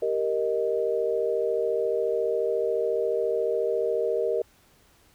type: chord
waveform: sine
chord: Eb major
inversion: first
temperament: equal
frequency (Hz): 392 / 466.2 / 622.3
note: G4 / Bb4 / Eb5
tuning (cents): 0 / 0 / 0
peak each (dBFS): -29 / -25 / -29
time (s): 0.02-4.42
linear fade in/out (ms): 5
effects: pink hiss -60 dBFS RMS until 5.14 s